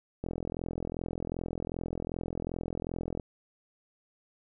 click train, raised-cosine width 2 ms, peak -21 dBFS, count 127, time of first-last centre 0.24-3.198 s, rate 42.6 Hz, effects none

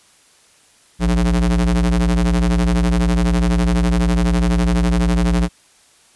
square ring-modulated tone, 60.5 Hz, B1, 35 cents flat, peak -11 dBFS, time 0.99-5.49 s, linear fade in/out 50 ms, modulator 115 Hz, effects white hiss -52 dBFS RMS until 6.15 s + resampled to 24000 Hz

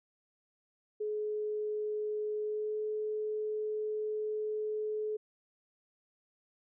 sine tone with pitch glide, 424 to 427.9 Hz, G#4 to A4, +36 to -48 cents, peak -32 dBFS, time 1-5.17 s, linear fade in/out 10 ms, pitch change +16 cents, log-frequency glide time 2.41-2.79 s, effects none

